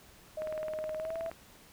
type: tone with pitch glide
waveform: sine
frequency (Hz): 622.3 to 659.3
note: D#5 to E5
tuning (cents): 0 to 0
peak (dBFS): -34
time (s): 0.37-1.3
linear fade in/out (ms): 5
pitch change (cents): +100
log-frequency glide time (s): 0.97-1.17
type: click train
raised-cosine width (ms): 0.5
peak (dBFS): -28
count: 18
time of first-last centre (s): 0.42-1.315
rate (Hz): 19
effects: pink hiss -57 dBFS RMS until 1.72 s